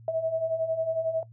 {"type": "beating tone pair", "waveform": "sine", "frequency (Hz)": [640, 651], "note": ["D#5", "E5"], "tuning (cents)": [49, -22], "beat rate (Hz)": 11, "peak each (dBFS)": [-32, -26], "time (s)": [0.08, 1.23], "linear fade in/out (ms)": 2, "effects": ["noise-tail reverb RT60 0.1 s tail -20 dB re dry", "added 114 Hz sine -47 dBFS peak until 1.32 s"]}